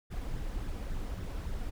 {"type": "noise with flanger", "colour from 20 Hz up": "brown", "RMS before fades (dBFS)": -36, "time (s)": [0.1, 1.71], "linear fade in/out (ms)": 20, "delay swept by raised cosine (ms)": [0.55, 4.15], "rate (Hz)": 3.6, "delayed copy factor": 0.5, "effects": []}